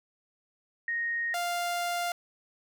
sine / sawtooth tone pair in turn, 1864.7 / 698.5 Hz, A#6 / F5, 0 / 0 cents, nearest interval octave + perfect fourth, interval 1700 cents, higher first, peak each -28 / -25 dBFS, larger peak second, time 0.88-1.34 / 1.34-2.12 s, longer second, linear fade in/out 2 ms, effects none

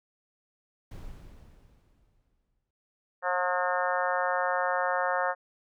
brown noise with exponential decay, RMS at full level -40 dBFS, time 0.91-2.71 s, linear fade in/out 5 ms, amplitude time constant 390 ms
harmonic tone, 180 Hz, F#3, 47 cents flat, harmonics 3 / 4 / 5 / 6 / 7 / 8 / 9 / 10, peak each -31 / -32 / -33 / -34 / -34 / -35 / -36 / -36 dBFS, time 3.22-5.35 s, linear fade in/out 50 ms
effects none

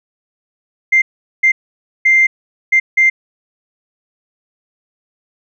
sine tone bursts at uneven times, 2093 Hz, C7, in tune, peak -6 dBFS, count 5, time 0.92-1.02 / 1.43-1.52 / 2.05-2.27 / 2.72-2.8 / 2.97-3.1 s, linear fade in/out 10 ms, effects tanh soft clip ceiling -2 dBFS

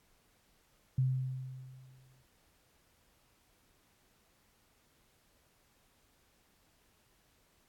sine tone with exponential decay, 130 Hz, C3, 11 cents flat, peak -25 dBFS, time 0.98-2.23 s, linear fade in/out 5 ms, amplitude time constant 270 ms, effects pink hiss -70 dBFS RMS until 7.68 s + AAC 64 kbps

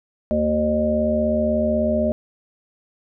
harmonic tone, 76.2 Hz, D#2, 36 cents flat, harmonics 1 / 3 / 5 / 7 / 8, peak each -28 / -21 / -30 / -29 / -20 dBFS, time 0.31-2.12 s, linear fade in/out 0 ms, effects none

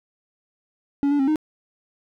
triangle tone with pitch steps, 282.3 / 288.7 / 269.3 / 308.2 Hz, C#4 / D4 / C#4 / D#4, +32 / -30 / -50 / -16 cents, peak -15 dBFS, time 1.03-1.358 s, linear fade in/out 0 ms, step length 82 ms, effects none

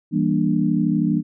sine chord, E half-diminished seventh, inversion none, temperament just, 164.81 / 197.78 / 237.3 / 296.7 Hz, E3 / G3 / Bb3 / D4, 0 / +16 / +31 / +18 cents, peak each -22 dBFS, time 0.11-1.23 s, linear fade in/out 50 ms, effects none

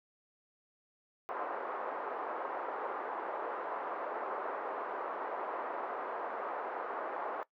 white band-pass noise, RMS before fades -39 dBFS, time 1.29-7.43 s, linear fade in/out 0 ms, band 390 to 1200 Hz, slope 24 dB/octave, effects noise-tail reverb RT60 0.1 s tail -19 dB re dry

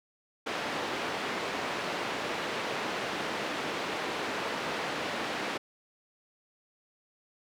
pink band-pass noise, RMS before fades -34 dBFS, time 0.46-5.58 s, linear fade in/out 10 ms, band 310 to 3300 Hz, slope 12 dB/octave, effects none

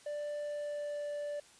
triangle tone with pitch glide, 589 to 584.9 Hz, D5 to D5, +5 to -7 cents, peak -34 dBFS, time 0.06-1.4 s, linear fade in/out 5 ms, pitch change -12 cents, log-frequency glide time 0.39-1.07 s, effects white hiss -60 dBFS RMS until 1.59 s + resampled to 22050 Hz

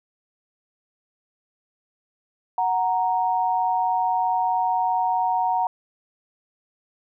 sine tone pair together, 740 / 932.3 Hz, F#5 / A#5, 0 / 0 cents, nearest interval major third, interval 400 cents, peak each -22 dBFS, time 2.58-5.67 s, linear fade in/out 2 ms, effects none

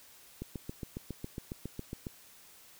click train, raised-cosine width 3 ms, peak -25 dBFS, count 13, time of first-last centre 0.42-2.068 s, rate 7.28 Hz, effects white hiss -57 dBFS RMS until 2.79 s

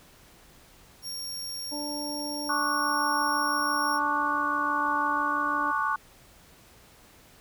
sawtooth tone, 5560 Hz, F8, 9 cents flat, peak -31 dBFS, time 1.02-4 s, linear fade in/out 50 ms
harmonic tone, 293.7 Hz, D4, in tune, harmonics 1 / 2 / 3, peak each -35 / -40 / -40 dBFS, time 1.71-5.72 s, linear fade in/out 20 ms
sine chord, D major seventh, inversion second, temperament equal with one note detuned, 880 / 1108.7 / 1174.7 / 1469.8 Hz, A5 / C#6 / D6 / F#6, 0 / 0 / 0 / -12 cents, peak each -32 / -28 / -31 / -30 dBFS, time 2.49-5.96 s, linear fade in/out 5 ms
effects pink hiss -55 dBFS RMS until 7.4 s

